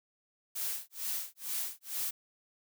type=noise with tremolo; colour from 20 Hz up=blue; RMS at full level=-34 dBFS; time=0.55-2.11 s; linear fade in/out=10 ms; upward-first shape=sine; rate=2.2 Hz; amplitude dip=100%; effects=none